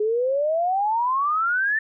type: exponential sweep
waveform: sine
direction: up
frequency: 415.3 to 1797 Hz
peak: -19 dBFS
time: 0-1.79 s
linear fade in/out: 5 ms
effects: none

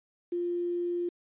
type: tone with quantisation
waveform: sine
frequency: 349.2 Hz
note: F4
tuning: in tune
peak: -28 dBFS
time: 0.32-1.09 s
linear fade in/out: 5 ms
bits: 9
effects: resampled to 8000 Hz

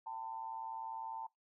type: tone with amplitude modulation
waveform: sine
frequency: 895 Hz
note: A5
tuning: 29 cents sharp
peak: -37 dBFS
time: 0.06-1.27 s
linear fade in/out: 10 ms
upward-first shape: sine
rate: 120 Hz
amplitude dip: 75%
effects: noise-tail reverb RT60 0.2 s tail -24 dB re dry

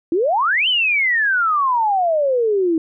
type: exponential two-way sweep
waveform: sine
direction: up then down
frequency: 315 to 3120 to 315 Hz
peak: -14 dBFS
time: 0.12-2.78 s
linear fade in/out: 2 ms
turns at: 0.68 s
effects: none

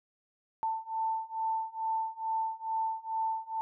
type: beating tone pair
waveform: sine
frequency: 889 / 891.3 Hz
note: A5 / A5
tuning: +18 / +22 cents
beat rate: 2.3 Hz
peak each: -34 / -33 dBFS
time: 0.63-3.61 s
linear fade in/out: 0 ms
effects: none

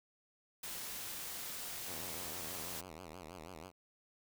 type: noise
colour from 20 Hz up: white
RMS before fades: -44 dBFS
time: 0.63-2.81 s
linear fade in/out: 5 ms
type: tone with vibrato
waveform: 5% pulse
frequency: 84.8 Hz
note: E2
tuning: 50 cents sharp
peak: -37 dBFS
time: 1.85-3.72 s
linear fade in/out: 50 ms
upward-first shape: sine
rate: 6.2 Hz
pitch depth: 190 cents each way
effects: none

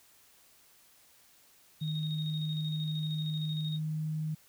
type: tone with tremolo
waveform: sine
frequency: 3729 Hz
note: A#7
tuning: in tune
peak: -38 dBFS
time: 1.8-3.8 s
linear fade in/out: 50 ms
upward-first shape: square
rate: 13 Hz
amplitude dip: 50%
type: tone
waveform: sine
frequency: 155.56 Hz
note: D#3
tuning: in tune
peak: -31 dBFS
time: 1.81-4.35 s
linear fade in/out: 10 ms
effects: white hiss -62 dBFS RMS until 4.48 s

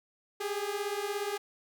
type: beating tone pair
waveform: sawtooth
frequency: 399.8 / 416.8 Hz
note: G4 / G#4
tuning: +34 / +6 cents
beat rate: 17 Hz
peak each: -31 dBFS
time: 0.4-1.38 s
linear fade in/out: 10 ms
effects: none

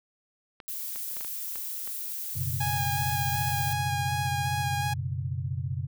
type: clicks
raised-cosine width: 0.3 ms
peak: -26 dBFS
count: 7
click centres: 0.602 / 0.959 / 1.168 / 1.209 / 1.247 / 1.557 / 1.875 s
type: noise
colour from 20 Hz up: violet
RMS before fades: -35 dBFS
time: 0.68-3.73 s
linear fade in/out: 0 ms
type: chord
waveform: sine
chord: F# suspended fourth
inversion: none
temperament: equal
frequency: 92.5 / 123.47 / 138.59 Hz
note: F#2 / B2 / C#3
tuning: 0 / 0 / 0 cents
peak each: -33 dBFS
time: 2.35-5.87 s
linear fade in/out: 20 ms
type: tone with vibrato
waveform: sawtooth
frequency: 823 Hz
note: G#5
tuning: 16 cents flat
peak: -25 dBFS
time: 2.6-4.94 s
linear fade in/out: 10 ms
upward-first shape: square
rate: 2.7 Hz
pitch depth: 11 cents each way
effects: none

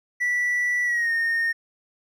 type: tone with pitch glide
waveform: triangle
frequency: 1960 to 1839.3 Hz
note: B6 to A#6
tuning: -14 to -24 cents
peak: -18 dBFS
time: 0.2-1.53 s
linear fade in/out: 20 ms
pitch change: -110 cents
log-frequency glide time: 0.84-1.11 s
effects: tanh soft clip ceiling -15 dBFS

